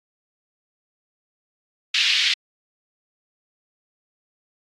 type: band-pass noise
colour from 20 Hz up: pink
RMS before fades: -20 dBFS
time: 1.94-2.34 s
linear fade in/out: 5 ms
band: 2500 to 4200 Hz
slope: 24 dB/octave
effects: AAC 48 kbps